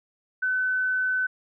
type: tone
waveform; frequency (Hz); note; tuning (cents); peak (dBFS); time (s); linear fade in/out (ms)
sine; 1512; F#6; +37; -22; 0.42-1.27; 10
effects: none